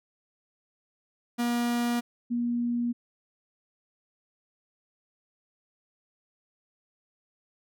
45% pulse / sine tone pair in turn, 239 / 239 Hz, A#3 / A#3, +43 / +43 cents, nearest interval unison, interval 0 cents, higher neither, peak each -25 dBFS, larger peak neither, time 1.38-2.01 / 2.3-2.93 s, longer neither, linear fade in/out 20 ms, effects none

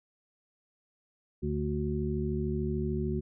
harmonic tone, 73.42 Hz, D2, in tune, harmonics 1 / 2 / 3 / 5, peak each -34 / -34 / -34 / -34 dBFS, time 1.42-3.21 s, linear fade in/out 20 ms, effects none

